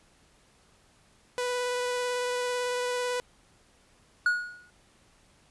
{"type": "tone with vibrato", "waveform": "sawtooth", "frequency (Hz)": 493.9, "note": "B4", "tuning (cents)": 0, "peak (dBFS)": -24, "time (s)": [1.38, 3.2], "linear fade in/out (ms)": 0, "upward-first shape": "triangle", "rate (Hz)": 18, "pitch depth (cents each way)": 13}
{"type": "tone with exponential decay", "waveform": "triangle", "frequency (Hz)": 1451, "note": "F#6", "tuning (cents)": -34, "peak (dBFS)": -17, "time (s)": [4.26, 4.7], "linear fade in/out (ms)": 2, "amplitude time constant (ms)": 95}
{"effects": ["pink hiss -62 dBFS RMS until 5.5 s", "resampled to 24000 Hz"]}